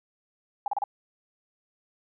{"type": "tone bursts", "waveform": "sine", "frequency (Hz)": 814, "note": "G#5", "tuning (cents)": -35, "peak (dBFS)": -24, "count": 4, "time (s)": [0.66, 0.839], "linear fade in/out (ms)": 2, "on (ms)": 20, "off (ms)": 33, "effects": []}